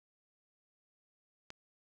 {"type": "click", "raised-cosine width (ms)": 0.2, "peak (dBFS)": -28, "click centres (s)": 1.504, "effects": []}